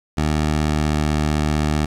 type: tone with pitch glide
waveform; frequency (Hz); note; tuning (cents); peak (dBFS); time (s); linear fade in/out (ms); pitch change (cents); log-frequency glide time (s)
15% pulse; 76.4 to 75.65; D#2 to D#2; -31 to -48; -11; 0.17-1.86; 10; -17; 0.42-1.03
effects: low-pass 9000 Hz 12 dB/octave + 8-bit